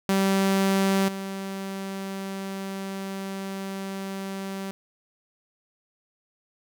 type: tone with level steps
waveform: sawtooth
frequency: 194 Hz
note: G3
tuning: 18 cents flat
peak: -16 / -27 dBFS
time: 0.09-4.71 s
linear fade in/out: 0 ms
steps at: 1.08 s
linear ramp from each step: 5 ms
effects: none